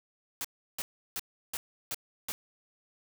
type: noise bursts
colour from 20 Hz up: white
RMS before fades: -35 dBFS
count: 6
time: 0.41-2.32 s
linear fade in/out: 0 ms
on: 35 ms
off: 340 ms
effects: none